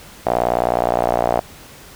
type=tone with band-pass filter; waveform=sawtooth; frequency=59.7 Hz; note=A#1; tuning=42 cents sharp; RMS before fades=-18 dBFS; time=0.26-1.4 s; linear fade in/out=0 ms; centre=690 Hz; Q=4.2; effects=pink hiss -41 dBFS RMS until 1.95 s